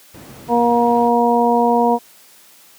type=noise; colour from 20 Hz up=brown; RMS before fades=-32 dBFS; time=0.14-1.09 s; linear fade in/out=5 ms
type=harmonic tone; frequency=237.4 Hz; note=A#3; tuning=32 cents sharp; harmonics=1 / 2 / 3 / 4; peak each=-17 / -17 / -17 / -17 dBFS; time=0.48-1.99 s; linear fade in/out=50 ms
effects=white hiss -47 dBFS RMS until 2.78 s + high-pass 150 Hz 12 dB/octave